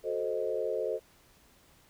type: chord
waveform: sine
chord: F# diminished seventh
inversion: none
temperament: equal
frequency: 370 / 440 / 523.3 / 622.3 Hz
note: F#4 / A4 / C5 / Eb5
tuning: 0 / 0 / 0 / 0 cents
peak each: -38 / -33 / -34 / -36 dBFS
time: 0.03-1 s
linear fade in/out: 50 ms
effects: pink hiss -62 dBFS RMS until 1.89 s